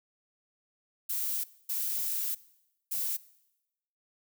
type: noise bursts at uneven times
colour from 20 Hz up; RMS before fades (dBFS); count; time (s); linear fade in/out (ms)
violet; -32; 3; 1.09-1.44 / 1.69-2.35 / 2.91-3.17; 10
effects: noise-tail reverb RT60 0.9 s tail -20 dB re dry